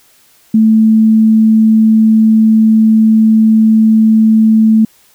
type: tone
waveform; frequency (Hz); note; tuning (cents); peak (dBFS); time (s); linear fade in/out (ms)
sine; 220; A3; 0; -4; 0.54-4.85; 5
effects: white hiss -48 dBFS RMS until 5.14 s